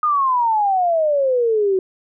sine exponential sweep, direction down, 1244.5 to 370 Hz, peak -14 dBFS, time 0.03-1.79 s, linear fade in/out 2 ms, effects none

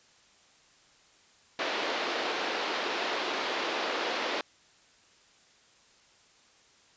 pink band-pass noise, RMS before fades -32 dBFS, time 1.59-4.41 s, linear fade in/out 2 ms, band 340 to 4400 Hz, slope 24 dB/octave, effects white hiss -61 dBFS RMS until 6.96 s + resampled to 16000 Hz

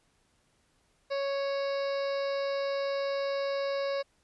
harmonic tone, 554.4 Hz, C#5, in tune, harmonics 1 / 2 / 3 / 4 / 5 / 7 / 8 / 9 / 10, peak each -29 / -40 / -44 / -45 / -49 / -46 / -49 / -48 / -55 dBFS, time 1.1-4.03 s, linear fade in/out 20 ms, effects pink hiss -70 dBFS RMS until 4.23 s + resampled to 24000 Hz

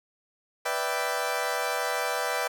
20% pulse chord, E minor seventh, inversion second, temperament equal, 493.9 / 587.3 / 659.3 / 784 Hz, B4 / D5 / E5 / G5, 0 / 0 / 0 / 0 cents, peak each -27 / -28 / -28 / -27 dBFS, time 0.65-2.48 s, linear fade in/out 10 ms, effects none

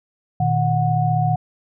sine tone cluster, 118.8 / 153.9 / 733 Hz, A#2 / D#3 / F#5, +33 / -19 / -16 cents, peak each -20 dBFS, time 0.4-1.36 s, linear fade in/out 5 ms, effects none

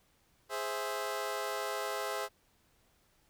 20% pulse chord, Ab augmented, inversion none, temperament equal, 415.3 / 523.3 / 659.3 Hz, Ab4 / C5 / E5, 0 / 0 / 0 cents, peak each -34 dBFS, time 0.49-2.29 s, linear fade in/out 50 ms, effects pink hiss -70 dBFS RMS until 3.29 s

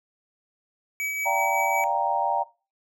square tone with tremolo, 2281 Hz, C#7, 49 cents sharp, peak -26 dBFS, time 1-1.84 s, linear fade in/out 0 ms, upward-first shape triangle, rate 5.4 Hz, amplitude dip 35%
sine chord, G minor seventh, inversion second, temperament equal, 587.3 / 698.5 / 784 / 932.3 Hz, D5 / F5 / G5 / Bb5, 0 / 0 / 0 / 0 cents, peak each -30 / -29 / -26 / -25 dBFS, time 1.25-2.44 s, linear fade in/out 20 ms
effects noise-tail reverb RT60 0.3 s tail -19 dB re dry

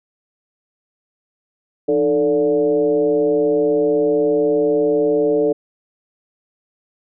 sine tone with frequency modulation, 441.9 Hz, A4, 7 cents sharp, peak -13 dBFS, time 1.88-5.53 s, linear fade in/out 10 ms, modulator 136 Hz, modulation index 0.93, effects none

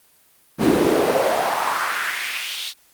brown noise with high-pass filter sweep, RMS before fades -20 dBFS, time 0.58-2.74 s, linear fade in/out 50 ms, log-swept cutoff 240 to 4000 Hz, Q 2.9, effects white hiss -56 dBFS RMS until 2.93 s + Opus 32 kbps

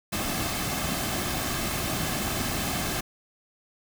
pink noise with comb filter, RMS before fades -29 dBFS, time 0.12-3.01 s, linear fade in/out 10 ms, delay 2.1 ms, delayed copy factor -0.5, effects none

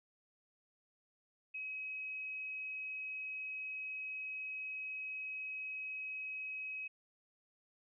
sine tone, 2546 Hz, D#7, 39 cents sharp, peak -40 dBFS, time 1.54-6.88 s, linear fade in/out 10 ms, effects none

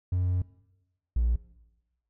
triangle tone pair in turn, 90.7 / 58.36 Hz, F#2 / A#1, -34 / +3 cents, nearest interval minor sixth, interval 763 cents, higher first, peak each -21 / -19 dBFS, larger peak second, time 0.12-0.42 / 1.16-1.36 s, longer first, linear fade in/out 5 ms, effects noise-tail reverb RT60 1.0 s tail -20 dB re dry + tanh soft clip ceiling -17 dBFS

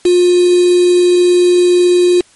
sine tone with quantisation, 355.8 Hz, F4, 32 cents sharp, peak -6 dBFS, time 0.05-2.21 s, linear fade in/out 5 ms, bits 3, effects white hiss -47 dBFS RMS until 2.35 s + MP3 48 kbps

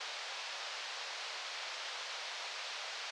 white band-pass noise, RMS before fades -43 dBFS, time 0-3.11 s, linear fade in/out 10 ms, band 550 to 5100 Hz, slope 24 dB/octave, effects low-pass 8000 Hz 12 dB/octave

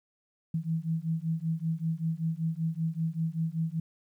sine beating tone pair, 160 / 165.2 Hz, D#3 / E3, +49 / +4 cents, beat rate 5.2 Hz, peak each -31 dBFS, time 0.54-3.8 s, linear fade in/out 5 ms, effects 11-bit

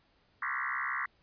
sine tone with frequency modulation, 1533 Hz, G6, 39 cents flat, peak -31 dBFS, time 0.42-1.06 s, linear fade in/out 5 ms, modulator 66 Hz, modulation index 7.3, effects pink hiss -69 dBFS RMS until 1.22 s + resampled to 11025 Hz

